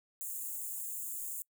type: high-pass noise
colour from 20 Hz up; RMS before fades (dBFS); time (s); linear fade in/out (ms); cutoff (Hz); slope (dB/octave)
white; -40; 0.21-1.42; 0; 6800; 96
effects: noise-tail reverb RT60 0.1 s tail -25 dB re dry